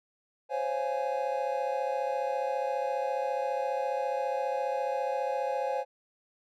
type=chord; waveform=triangle; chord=Db major seventh; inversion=third; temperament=just; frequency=519.7 / 554.4 / 693 / 831.5 Hz; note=C5 / Db5 / F5 / Ab5; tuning=-12 / 0 / -14 / +2 cents; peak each=-31 / -32 / -36 / -31 dBFS; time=0.49-5.85 s; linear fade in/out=50 ms; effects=none